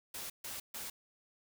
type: noise bursts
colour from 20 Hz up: white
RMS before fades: -43 dBFS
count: 3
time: 0.14-0.9 s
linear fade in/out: 5 ms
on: 160 ms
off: 140 ms
effects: none